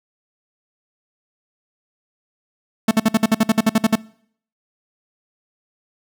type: tone bursts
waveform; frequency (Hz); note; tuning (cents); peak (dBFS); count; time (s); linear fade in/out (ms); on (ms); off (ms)
45% pulse; 221.1; A3; +9; -11; 13; 2.88-3.956; 5; 32; 55
effects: noise-tail reverb RT60 0.6 s tail -22 dB re dry